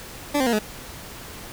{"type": "tone with pitch steps", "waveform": "20% pulse", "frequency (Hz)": [290.1, 261.5, 235.6, 212.4], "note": ["D4", "C4", "A#3", "G#3"], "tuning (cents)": [-21, -1, 19, 39], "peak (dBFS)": -14, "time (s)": [0.34, 0.592], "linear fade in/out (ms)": 10, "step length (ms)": 63, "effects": ["pink hiss -39 dBFS RMS until 1.52 s"]}